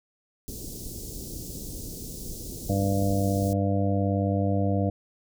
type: band-stop noise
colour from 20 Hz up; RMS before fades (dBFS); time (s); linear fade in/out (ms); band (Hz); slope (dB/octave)
pink; -37; 0.48-3.53; 0; 430 to 5200; 24
type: harmonic tone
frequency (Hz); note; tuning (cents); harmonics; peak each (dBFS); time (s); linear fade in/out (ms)
98.7; G2; +12; 1 / 2 / 3 / 5 / 6 / 7; -25 / -28 / -30 / -32 / -33 / -33; 2.69-4.9; 5
effects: none